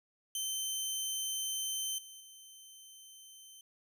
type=tone with level steps; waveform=15% pulse; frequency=3090 Hz; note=G7; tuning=26 cents flat; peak=-27 / -42 / -45 dBFS; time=0.35-3.61 s; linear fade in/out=2 ms; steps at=1.98 / 2.2 s; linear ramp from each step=5 ms; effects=none